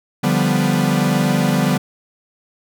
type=chord; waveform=45% pulse; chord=G dominant seventh; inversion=second; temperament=equal; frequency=146.83 / 174.61 / 196 / 246.9 Hz; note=D3 / F3 / G3 / B3; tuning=0 / 0 / 0 / 0 cents; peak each=-20 dBFS; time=0.23-1.78 s; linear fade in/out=10 ms; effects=none